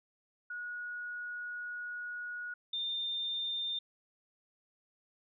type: tone pair in turn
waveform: sine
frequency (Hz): 1454 / 3609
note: F#6 / A7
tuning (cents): -31 / +43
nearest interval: octave + major third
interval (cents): 1574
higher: second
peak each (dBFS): -38 / -33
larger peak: second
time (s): 0.5-2.54 / 2.73-3.79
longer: first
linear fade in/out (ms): 5
effects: none